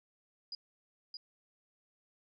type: tone with echo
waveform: sine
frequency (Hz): 4900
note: D#8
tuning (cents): -27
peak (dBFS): -39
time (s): 0.52-0.55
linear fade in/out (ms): 2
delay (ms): 620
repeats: 1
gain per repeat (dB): -3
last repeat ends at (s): 1.17
effects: none